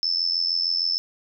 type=tone with amplitude modulation; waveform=sine; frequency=5274 Hz; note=E8; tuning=in tune; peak=-17 dBFS; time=0.03-0.98 s; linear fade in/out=0 ms; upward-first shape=sine; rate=86.5 Hz; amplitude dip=85%; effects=none